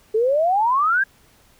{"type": "exponential sweep", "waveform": "sine", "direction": "up", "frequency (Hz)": [422.8, 1644], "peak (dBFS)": -15, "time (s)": [0.14, 1.04], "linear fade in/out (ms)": 10, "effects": ["pink hiss -55 dBFS RMS until 1.59 s"]}